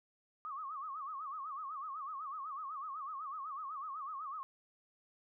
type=tone with vibrato; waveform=sine; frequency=1174.7 Hz; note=D6; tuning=in tune; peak=-40 dBFS; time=0.45-4.43 s; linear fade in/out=0 ms; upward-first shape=sine; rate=8 Hz; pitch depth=160 cents each way; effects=none